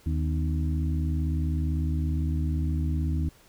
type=harmonic tone with a mistuned harmonic; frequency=77.78 Hz; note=D#2; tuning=in tune; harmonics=1 / 2 / 3 / 4; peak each=-25 / -31 / -35 / -37 dBFS; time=0.06-3.29 s; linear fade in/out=5 ms; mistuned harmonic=3; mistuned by=+130 cents; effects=pink hiss -57 dBFS RMS until 3.48 s